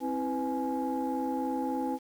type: tone cluster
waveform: sine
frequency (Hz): 263.6 / 327 / 499.9 / 838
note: C4 / E4 / B4 / G#5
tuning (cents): +13 / -14 / +21 / +15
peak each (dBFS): -31 / -35 / -36 / -33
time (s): 0-1.99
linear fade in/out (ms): 50
effects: tanh soft clip ceiling -22 dBFS + 9-bit